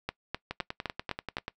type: two click trains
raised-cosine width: 0.3 ms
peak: -15 / -18 dBFS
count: 6 / 11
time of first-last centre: 0.09-1.369 / 0.51-1.481 s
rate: 3.91 / 10.3 Hz
effects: noise-tail reverb RT60 0.1 s tail -21 dB re dry